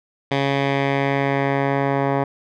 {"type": "tone with low-pass filter sweep", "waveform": "10% pulse", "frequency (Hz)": 138.59, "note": "C#3", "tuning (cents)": 0, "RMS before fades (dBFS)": -20, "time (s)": [0.31, 2.24], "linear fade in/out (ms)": 5, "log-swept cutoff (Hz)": [3200, 1300], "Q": 1.6, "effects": []}